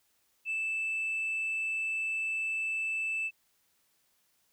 sine tone, 2637 Hz, E7, in tune, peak -28 dBFS, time 0.45-3.31 s, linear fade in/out 50 ms, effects tanh soft clip ceiling -28 dBFS + white hiss -72 dBFS RMS until 4.52 s

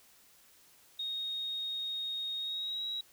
sine tone with pitch glide, 3729 to 3856 Hz, A#7 to B7, 0 to -42 cents, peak -34 dBFS, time 0.99-3.01 s, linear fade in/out 5 ms, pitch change +58 cents, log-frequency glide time 2.38-2.85 s, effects white hiss -62 dBFS RMS until 3.12 s

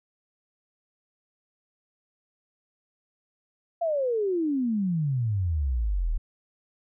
sine exponential sweep, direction down, 696 to 36 Hz, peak -23 dBFS, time 3.81-6.18 s, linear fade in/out 10 ms, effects none

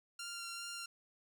10% pulse tone with vibrato, 1386 Hz, F6, 14 cents flat, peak -34 dBFS, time 0.19-0.86 s, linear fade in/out 5 ms, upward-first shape sine, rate 2.5 Hz, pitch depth 12 cents each way, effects none

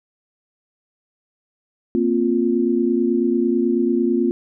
sine chord, Bb suspended second, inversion none, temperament just, 233.1 / 262.2 / 349.6 Hz, Bb3 / C4 / F4, 0 / +4 / +2 cents, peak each -20 / -21 / -19 dBFS, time 1.95-4.31 s, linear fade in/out 0 ms, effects none

